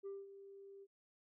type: tone with ADSR envelope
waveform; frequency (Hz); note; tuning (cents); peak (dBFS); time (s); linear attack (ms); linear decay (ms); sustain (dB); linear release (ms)
sine; 394.8; G4; +12; -40; 0.03-0.87; 33; 200; -13; 43
effects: tanh soft clip ceiling -42 dBFS